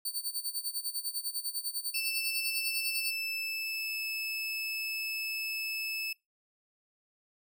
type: tone with tremolo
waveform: 10% pulse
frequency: 4532 Hz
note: C#8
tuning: 37 cents sharp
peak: -24 dBFS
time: 0.05-3.11 s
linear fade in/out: 5 ms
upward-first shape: sine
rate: 10 Hz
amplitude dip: 85%
type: tone with pitch glide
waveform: 30% pulse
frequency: 2650 to 2614 Hz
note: E7 to E7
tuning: +9 to -15 cents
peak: -30 dBFS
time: 1.94-6.13 s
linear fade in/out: 5 ms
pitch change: -24 cents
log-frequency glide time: 2.85-4.05 s
effects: noise-tail reverb RT60 0.2 s tail -22 dB re dry